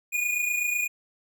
square tone pair together, 2446 / 2474 Hz, D#7 / D#7, -30 / -10 cents, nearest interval unison, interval 20 cents, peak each -26 / -32 dBFS, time 0.12-0.88 s, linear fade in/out 20 ms, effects none

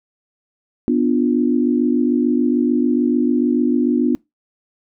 sine chord, B diminished, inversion none, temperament equal, 246.9 / 293.7 / 349.2 Hz, B3 / D4 / F4, 0 / 0 / 0 cents, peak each -16 / -18 / -21 dBFS, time 0.88-4.15 s, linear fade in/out 0 ms, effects noise-tail reverb RT60 0.2 s tail -25 dB re dry

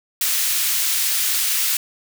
white high-pass noise, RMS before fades -20 dBFS, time 0.21-1.77 s, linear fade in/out 2 ms, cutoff 1900 Hz, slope 12 dB/octave, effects none

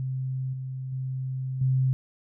sine tone with level steps, 130.81 Hz, C3, in tune, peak -27 / -31 / -28 / -20 dBFS, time 0-1.93 s, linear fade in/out 0 ms, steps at 0.53 / 0.92 / 1.61 s, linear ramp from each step 5 ms, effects none

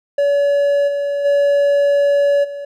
triangle tone with level steps, 569 Hz, C#5, 45 cents sharp, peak -10 / -15 / -9 / -23 dBFS, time 0.18-2.65 s, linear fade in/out 5 ms, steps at 0.87 / 1.24 / 2.43 s, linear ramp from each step 20 ms, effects none

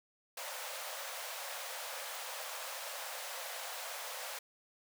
pink high-pass noise, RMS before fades -43 dBFS, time 0.37-4.39 s, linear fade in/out 5 ms, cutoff 500 Hz, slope 96 dB/octave, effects none

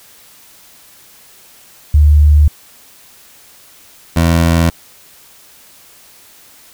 sine / 20% pulse tone pair in turn, 74.4 / 83.49 Hz, D2 / E2, +23 / +23 cents, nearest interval major second, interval 200 cents, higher second, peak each -4 dBFS, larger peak neither, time 1.94-2.48 / 4.16-4.7 s, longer neither, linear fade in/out 5 ms, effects white hiss -43 dBFS RMS until 6.73 s

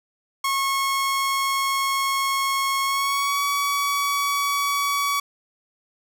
sawtooth tone with pitch glide, 1092 to 1133.8 Hz, C#6 to C#6, -26 to +39 cents, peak -17 dBFS, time 0.44-5.2 s, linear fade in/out 5 ms, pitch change +65 cents, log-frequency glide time 2.84-3.43 s, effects none

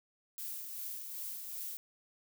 violet noise with tremolo, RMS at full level -41 dBFS, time 0.38-1.77 s, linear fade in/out 0 ms, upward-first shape sine, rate 2.6 Hz, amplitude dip 35%, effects none

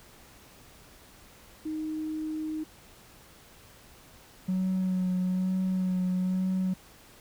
sine tone, 311.5 Hz, D#4, 2 cents sharp, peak -30 dBFS, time 1.65-2.64 s, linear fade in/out 10 ms
triangle tone with vibrato, 185 Hz, F#3, in tune, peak -22 dBFS, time 4.48-6.74 s, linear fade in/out 10 ms, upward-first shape sine, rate 1.1 Hz, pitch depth 20 cents each way
effects tanh soft clip ceiling -21 dBFS + pink hiss -54 dBFS RMS until 7.2 s

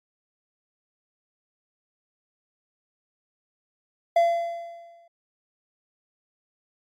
triangle tone with exponential decay, 681 Hz, F5, 44 cents flat, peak -12 dBFS, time 4.16-5.08 s, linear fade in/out 5 ms, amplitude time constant 200 ms, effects MP3 64 kbps

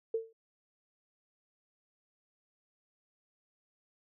sine tone with exponential decay, 450.6 Hz, A4, 41 cents sharp, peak -26 dBFS, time 0.14-0.33 s, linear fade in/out 5 ms, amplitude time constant 41 ms, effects none

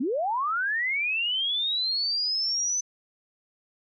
sine linear sweep, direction up, 220 to 6100 Hz, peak -24 dBFS, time 0-2.81 s, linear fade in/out 10 ms, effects none

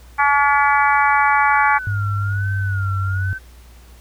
harmonic tone, 284.9 Hz, C#4, 48 cents sharp, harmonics 3 / 4 / 5 / 6 / 7 / 8, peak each -16 / -18 / -20 / -22 / -23 / -24 dBFS, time 0.18-1.79 s, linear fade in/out 20 ms
sine tone with vibrato, 1444 Hz, F#6, 43 cents flat, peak -26 dBFS, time 1.5-3.39 s, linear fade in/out 20 ms, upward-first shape sine, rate 1.2 Hz, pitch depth 110 cents each way
sine tone with pitch glide, 101.7 to 94.89 Hz, G#2 to F#2, -36 to +44 cents, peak -18 dBFS, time 1.87-3.33 s, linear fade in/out 0 ms, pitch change -120 cents, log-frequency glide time 2.03-3.17 s
effects added 60 Hz sine -41 dBFS peak until 4 s + pink hiss -50 dBFS RMS until 4 s

